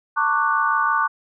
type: chord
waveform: sine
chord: D major seventh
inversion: second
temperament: equal with one note detuned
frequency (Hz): 899 / 1108.7 / 1174.7 / 1480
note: A5 / C#6 / D6 / F#6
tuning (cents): +37 / 0 / 0 / 0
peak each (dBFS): -24 / -23 / -21 / -22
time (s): 0.16-1.08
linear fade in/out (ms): 20
effects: none